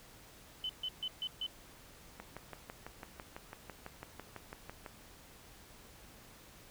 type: tone bursts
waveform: sine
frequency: 3032 Hz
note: F#7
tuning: 42 cents sharp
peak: -35 dBFS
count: 5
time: 0.64-1.465 s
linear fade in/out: 2 ms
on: 53 ms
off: 140 ms
type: click train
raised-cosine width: 0.5 ms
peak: -29 dBFS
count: 17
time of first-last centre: 2.2-4.862 s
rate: 6.01 Hz
effects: pink hiss -57 dBFS RMS until 6.7 s